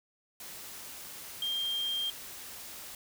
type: tone in noise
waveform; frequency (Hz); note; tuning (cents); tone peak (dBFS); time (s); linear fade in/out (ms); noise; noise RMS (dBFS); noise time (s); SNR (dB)
sine; 3195; G7; +32; -30; 1.42-2.1; 2; white; -45; 0.4-2.95; +12
effects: none